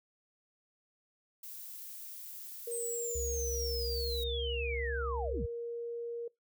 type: noise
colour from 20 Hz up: violet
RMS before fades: -46 dBFS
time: 1.43-4.24 s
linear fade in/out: 5 ms
type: tone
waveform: sine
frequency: 470 Hz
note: A#4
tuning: 14 cents sharp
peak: -36 dBFS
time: 2.67-6.28 s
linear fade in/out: 5 ms
type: linear sweep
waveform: sine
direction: down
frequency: 8372 to 49 Hz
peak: -37 dBFS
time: 2.71-5.46 s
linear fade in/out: 10 ms
type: tone with vibrato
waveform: sine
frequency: 67 Hz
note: C2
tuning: 42 cents sharp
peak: -36 dBFS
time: 3.15-5.46 s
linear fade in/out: 5 ms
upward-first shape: triangle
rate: 11 Hz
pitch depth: 69 cents each way
effects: noise-tail reverb RT60 0.2 s tail -25 dB re dry